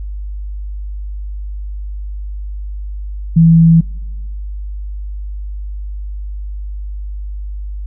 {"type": "tone", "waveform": "sine", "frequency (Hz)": 164.81, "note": "E3", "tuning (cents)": 0, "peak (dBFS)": -4, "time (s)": [3.36, 3.81], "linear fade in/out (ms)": 10, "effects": ["noise-tail reverb RT60 1.0 s tail -25 dB re dry", "added 50 Hz sine -21 dBFS peak until 7.86 s"]}